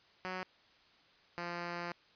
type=tone pair in turn; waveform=5% pulse; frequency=185 / 173.26 Hz; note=F#3 / F3; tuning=0 / -13 cents; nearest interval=minor second; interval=113 cents; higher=first; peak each=-27 / -27 dBFS; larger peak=neither; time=0.25-0.43 / 1.38-1.92 s; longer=second; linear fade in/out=0 ms; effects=white hiss -65 dBFS RMS until 2.15 s + resampled to 11025 Hz